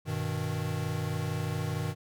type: chord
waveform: square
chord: G augmented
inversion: none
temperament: equal with one note detuned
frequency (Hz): 98 / 122.41 / 155.56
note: G2 / B2 / D#3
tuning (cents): 0 / -15 / 0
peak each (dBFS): -36 / -36 / -34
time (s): 0.05-1.95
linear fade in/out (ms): 50
effects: none